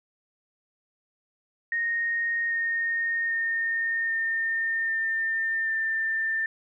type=tone with pitch steps; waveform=sine; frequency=1858 / 1844.1 / 1830.3 / 1816.6 / 1803 / 1789.5 Hz; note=A#6 / A#6 / A#6 / A#6 / A6 / A6; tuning=-6 / -19 / -32 / -45 / +42 / +29 cents; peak=-24 dBFS; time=1.72-6.46 s; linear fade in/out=2 ms; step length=790 ms; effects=none